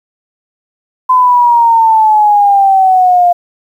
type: exponential sweep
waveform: sine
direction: down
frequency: 1023 to 698.5 Hz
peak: -4 dBFS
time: 1.09-3.33 s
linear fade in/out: 10 ms
effects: 7-bit